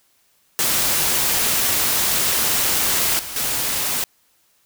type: noise with level steps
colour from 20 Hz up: white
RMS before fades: -19 / -31 / -22 dBFS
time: 0.59-4.04 s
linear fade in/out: 0 ms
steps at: 3.19 / 3.36 s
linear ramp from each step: 2 ms
effects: white hiss -61 dBFS RMS until 4.65 s